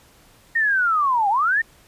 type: linear two-way sweep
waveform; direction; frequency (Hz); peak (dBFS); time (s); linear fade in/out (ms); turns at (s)
sine; down then up; 1864.7 to 773 to 1864.7; -16; 0.55-1.62; 10; 1.29
effects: pink hiss -53 dBFS RMS until 1.87 s + resampled to 32000 Hz